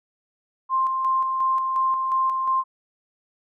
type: tone with tremolo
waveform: sine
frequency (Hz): 1052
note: C6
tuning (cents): +9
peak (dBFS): -18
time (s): 0.69-2.64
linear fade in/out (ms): 50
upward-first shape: square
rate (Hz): 2.8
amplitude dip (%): 35
effects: none